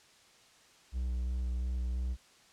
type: tone with vibrato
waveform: triangle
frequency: 62 Hz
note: B1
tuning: 7 cents sharp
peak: -29 dBFS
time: 0.92-2.17 s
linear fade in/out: 50 ms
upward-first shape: square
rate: 2.9 Hz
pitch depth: 16 cents each way
effects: white hiss -61 dBFS RMS until 2.52 s + low-pass 7000 Hz 12 dB/octave